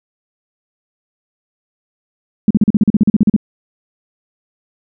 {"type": "tone bursts", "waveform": "sine", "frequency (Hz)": 210, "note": "G#3", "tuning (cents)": 19, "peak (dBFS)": -5, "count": 14, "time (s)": [2.48, 3.364], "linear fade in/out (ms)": 2, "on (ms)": 26, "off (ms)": 40, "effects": []}